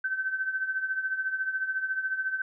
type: tone with tremolo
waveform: sine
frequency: 1538 Hz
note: G6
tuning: 33 cents flat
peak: -24 dBFS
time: 0.04-2.42 s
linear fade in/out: 5 ms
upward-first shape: triangle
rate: 14 Hz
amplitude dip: 75%
effects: none